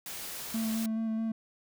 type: noise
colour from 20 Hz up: white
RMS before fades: -40 dBFS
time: 0.06-0.86 s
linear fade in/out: 2 ms
type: tone with vibrato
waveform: triangle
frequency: 222.7 Hz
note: A3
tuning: 21 cents sharp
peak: -27 dBFS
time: 0.54-1.32 s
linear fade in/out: 5 ms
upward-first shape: square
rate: 4.7 Hz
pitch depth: 13 cents each way
effects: none